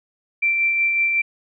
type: tone with tremolo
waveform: sine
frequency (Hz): 2349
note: D7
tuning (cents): 0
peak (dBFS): -15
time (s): 0.42-1.22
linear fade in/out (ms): 10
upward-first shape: sine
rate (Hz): 5.4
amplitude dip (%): 30
effects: none